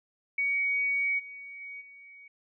sine tone with level steps, 2249 Hz, C#7, 24 cents sharp, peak -25 / -41 / -39 / -48 dBFS, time 0.38-2.28 s, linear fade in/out 5 ms, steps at 1.18 / 1.6 / 1.8 s, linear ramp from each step 20 ms, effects none

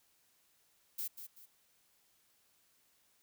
violet noise with echo, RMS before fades -39 dBFS, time 0.98-1.08 s, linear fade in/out 10 ms, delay 190 ms, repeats 2, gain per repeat -9 dB, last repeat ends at 1.46 s, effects white hiss -72 dBFS RMS until 3.22 s

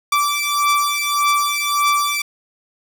sawtooth beating tone pair, 1164 / 1165.7 Hz, D6 / D6, -16 / -13 cents, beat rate 1.7 Hz, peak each -15 dBFS, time 0.12-2.22 s, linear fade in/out 5 ms, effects none

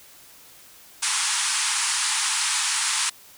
white band-pass noise, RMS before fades -24 dBFS, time 1.02-3.1 s, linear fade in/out 10 ms, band 830 to 10000 Hz, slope 96 dB/octave, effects white hiss -49 dBFS RMS until 3.37 s

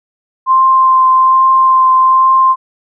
sine tone with vibrato, 1046.5 Hz, C6, in tune, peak -5 dBFS, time 0.46-2.56 s, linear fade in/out 50 ms, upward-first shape triangle, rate 1.2 Hz, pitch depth 12 cents each way, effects none

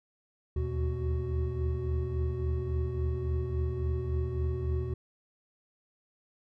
triangle tone cluster, 75.1 / 78.7 / 122.2 / 371.7 Hz, D2 / D#2 / B2 / F#4, +39 / +20 / -18 / +8 cents, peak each -34 / -29 / -33 / -35 dBFS, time 0.56-4.94 s, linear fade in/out 5 ms, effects none

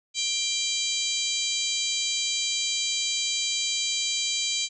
harmonic tone, 789 Hz, G5, 11 cents sharp, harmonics 3 / 4 / 5 / 6 / 7 / 8 / 9 / 10, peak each -34 / -31 / -30 / -33 / -43 / -33 / -33 / -40 dBFS, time 0.14-4.69 s, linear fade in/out 50 ms, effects none

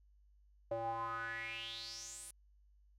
square tone with band-pass filter sweep, 114.1 Hz, A#2, 37 cents flat, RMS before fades -43 dBFS, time 0.71-2.31 s, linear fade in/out 5 ms, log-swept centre 590 to 10000 Hz, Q 6.9, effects added 50 Hz sine -64 dBFS peak until 2.98 s

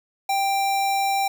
sine tone with sample-and-hold, 786 Hz, G5, 4 cents sharp, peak -19 dBFS, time 0.29-1.28 s, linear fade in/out 5 ms, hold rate 3150 Hz, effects none

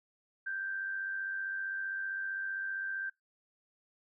sine tone with amplitude modulation, 1568 Hz, G6, in tune, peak -32 dBFS, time 0.46-3.1 s, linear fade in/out 10 ms, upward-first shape sine, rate 95.4 Hz, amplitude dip 45%, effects noise-tail reverb RT60 0.2 s tail -24 dB re dry

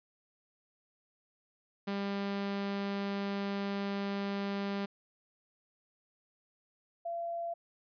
sawtooth / sine tone pair in turn, 199.3 / 681.1 Hz, G3 / F5, +29 / -44 cents, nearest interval octave + major sixth, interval 2127 cents, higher second, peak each -29 / -34 dBFS, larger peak first, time 1.87-4.86 / 7.05-7.54 s, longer first, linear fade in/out 10 ms, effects resampled to 11025 Hz

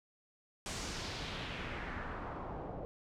pink noise with low-pass filter sweep, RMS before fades -42 dBFS, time 0.66-2.85 s, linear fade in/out 0 ms, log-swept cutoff 8000 to 600 Hz, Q 1.7, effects none

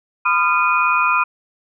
sine tone cluster, 1005 / 1223 / 1381 / 2470 Hz, B5 / D#6 / F6 / D#7, +30 / -30 / -20 / -13 cents, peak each -19 dBFS, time 0.25-1.24 s, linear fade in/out 10 ms, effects none

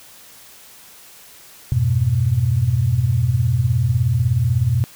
sine chord, F diminished, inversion none, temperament equal, 87.31 / 103.83 / 123.47 Hz, F2 / Ab2 / Cb3, 0 / 0 / 0 cents, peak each -22 / -21 / -16 dBFS, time 1.72-4.84 s, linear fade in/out 0 ms, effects white hiss -44 dBFS RMS until 4.95 s

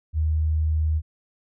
sine tone, 78.1 Hz, D#2, 7 cents sharp, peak -19 dBFS, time 0.13-1.02 s, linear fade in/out 50 ms, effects none

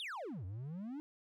triangle exponential two-way sweep, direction down then up, 3768 to 87.31 to 310.4 Hz, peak -39 dBFS, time 0-1 s, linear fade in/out 0 ms, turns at 0.45 s, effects none

